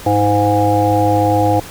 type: harmonic tone with a mistuned harmonic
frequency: 102.5 Hz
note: G#2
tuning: 22 cents flat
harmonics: 1 / 3 / 5 / 7 / 8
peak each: -17 / -17 / -17 / -17 / -17 dBFS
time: 0.06-1.6 s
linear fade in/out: 5 ms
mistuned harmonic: 3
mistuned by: +49 cents
effects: pink hiss -33 dBFS RMS until 1.7 s